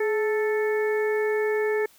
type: harmonic tone with a mistuned harmonic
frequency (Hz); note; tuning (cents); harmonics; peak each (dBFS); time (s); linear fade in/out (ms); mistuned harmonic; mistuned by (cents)
440; A4; 0; 1 / 2 / 3 / 4 / 5; -22 / -35 / -41 / -32 / -36; 0-1.86; 5; 1; -61
effects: white hiss -56 dBFS RMS until 1.98 s